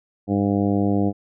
harmonic tone, 100.5 Hz, G2, 44 cents sharp, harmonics 1 / 2 / 3 / 4 / 5 / 6 / 7 / 8, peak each -25 / -21 / -22 / -29 / -29 / -34 / -30 / -38 dBFS, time 0.27-1.13 s, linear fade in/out 50 ms, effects none

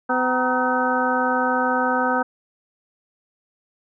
harmonic tone with a mistuned harmonic, 253.5 Hz, B3, 45 cents sharp, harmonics 1 / 2 / 3 / 4 / 5 / 6, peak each -25 / -25 / -25 / -25 / -25 / -25 dBFS, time 0.09-2.23 s, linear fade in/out 10 ms, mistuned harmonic 4, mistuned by -130 cents, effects none

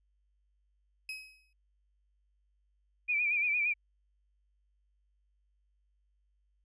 35% pulse tone with exponential decay, 2547 Hz, D#7, 40 cents sharp, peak -34 dBFS, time 1.09-1.53 s, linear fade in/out 2 ms, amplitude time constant 95 ms
sine tone with vibrato, 2391 Hz, D7, 30 cents sharp, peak -27 dBFS, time 3.08-3.74 s, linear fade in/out 20 ms, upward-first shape sine, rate 8.7 Hz, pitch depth 66 cents each way
effects added 50 Hz sine -70 dBFS peak until 6.64 s + resampled to 22050 Hz

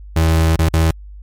35% pulse tone with dropouts, 80.9 Hz, E2, 32 cents flat, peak -9 dBFS, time 0.16-0.91 s, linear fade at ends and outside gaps 5 ms, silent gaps 0.561-0.59 / 0.69-0.736 s, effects added 50 Hz sine -32 dBFS peak until 1.22 s + MP3 96 kbps

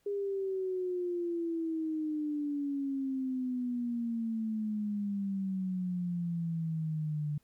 sine exponential sweep, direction down, 407.4 to 146.83 Hz, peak -31 dBFS, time 0.06-7.38 s, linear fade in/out 5 ms, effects pink hiss -73 dBFS RMS until 7.43 s

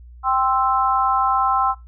sine chord, C major, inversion second, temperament equal, 784 / 1046.5 / 1318.5 Hz, G5 / C6 / E6, 0 / 0 / 0 cents, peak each -20 dBFS, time 0.23-1.75 s, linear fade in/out 50 ms, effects noise-tail reverb RT60 0.2 s tail -18 dB re dry + added 60 Hz sine -39 dBFS peak until 1.87 s

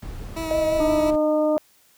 brown noise, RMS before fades -34 dBFS, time 0.02-1.16 s, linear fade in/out 5 ms
20% pulse tone with vibrato, 322.9 Hz, E4, 36 cents flat, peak -22 dBFS, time 0.36-1.11 s, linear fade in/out 10 ms, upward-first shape sine, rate 5.7 Hz, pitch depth 21 cents each way
sine tone with pitch glide, 623 to 613.4 Hz, D#5 to D#5, +2 to -25 cents, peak -19 dBFS, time 0.51-1.58 s, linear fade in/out 0 ms, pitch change -27 cents, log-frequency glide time 0.9-0.95 s
harmonic tone, 303.8 Hz, D#4, 41 cents flat, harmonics 1 / 3 / 4, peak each -22 / -32 / -34 dBFS, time 0.8-1.57 s, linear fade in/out 2 ms
effects white hiss -58 dBFS RMS until 1.97 s

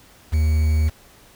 triangle tone with quantisation, 77.78 Hz, D#2, in tune, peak -13 dBFS, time 0.32-0.9 s, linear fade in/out 20 ms, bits 6, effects pink hiss -50 dBFS RMS until 1.35 s

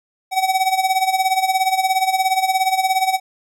square tone with tremolo, 758 Hz, F#5, 42 cents sharp, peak -13 dBFS, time 0.31-3.2 s, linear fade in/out 50 ms, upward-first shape sine, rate 17 Hz, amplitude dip 75%, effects none

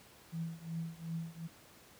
sine tone with tremolo, 164.81 Hz, E3, in tune, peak -34 dBFS, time 0.32-1.48 s, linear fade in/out 20 ms, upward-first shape triangle, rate 2.7 Hz, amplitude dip 95%, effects pink hiss -59 dBFS RMS until 1.99 s + high-pass 80 Hz 12 dB/octave

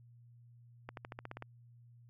accelerating click train, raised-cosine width 0.5 ms, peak -28 dBFS, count 9, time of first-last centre 0.89-1.424 s, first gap 82 ms, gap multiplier 0.94, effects added 119 Hz sine -57 dBFS peak until 2.09 s

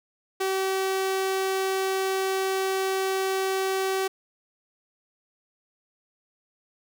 sawtooth tone, 382.6 Hz, G4, 42 cents flat, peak -20 dBFS, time 0.4-4.08 s, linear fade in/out 10 ms, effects none

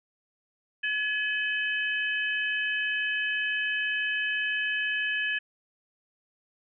sine tone cluster, 1701 / 2555 / 3039 Hz, G#6 / D#7 / F#7, +41 / +45 / +46 cents, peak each -28 / -31 / -35 dBFS, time 0.83-5.39 s, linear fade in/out 10 ms, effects none

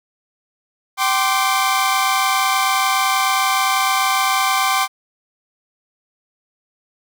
sawtooth chord, G suspended fourth, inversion none, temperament equal with one note detuned, 773.2 / 1046.5 / 1174.7 Hz, G5 / C6 / D6, -24 / 0 / 0 cents, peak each -16 dBFS, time 0.97-4.88 s, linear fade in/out 50 ms, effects none

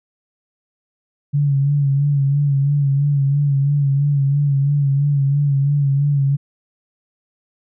sine tone with vibrato, 141.2 Hz, C#3, 32 cents sharp, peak -13 dBFS, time 1.33-6.37 s, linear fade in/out 20 ms, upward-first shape sine, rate 3 Hz, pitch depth 49 cents each way, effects none

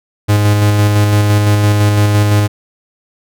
45% pulse tone with tremolo, 103.83 Hz, G#2, in tune, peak -7 dBFS, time 0.28-2.48 s, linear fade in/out 20 ms, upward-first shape square, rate 5.9 Hz, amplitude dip 25%, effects none

